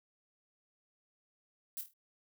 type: noise with echo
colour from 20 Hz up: violet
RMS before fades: -40 dBFS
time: 1.77-1.81 s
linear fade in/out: 0 ms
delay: 25 ms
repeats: 5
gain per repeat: -7 dB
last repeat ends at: 1.935 s
effects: none